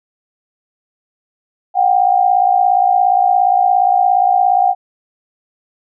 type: tone pair together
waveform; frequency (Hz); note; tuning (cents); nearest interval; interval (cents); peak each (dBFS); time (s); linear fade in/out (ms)
sine; 726.8 / 784; F#5 / G5; -31 / 0; minor second; 131; -12; 1.74-4.75; 50
effects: none